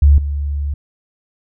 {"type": "tone with level steps", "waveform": "sine", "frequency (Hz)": 71.8, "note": "D2", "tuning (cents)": -39, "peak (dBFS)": [-5, -17], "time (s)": [0.02, 0.74], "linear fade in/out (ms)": 5, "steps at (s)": 0.18, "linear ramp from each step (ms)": 2, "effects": []}